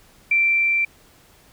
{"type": "tone with level ramp", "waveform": "sine", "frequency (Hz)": 2349, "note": "D7", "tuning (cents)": 0, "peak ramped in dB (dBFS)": [-14, -17], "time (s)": [0.31, 0.85], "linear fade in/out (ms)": 5, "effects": ["pink hiss -53 dBFS RMS until 1.52 s"]}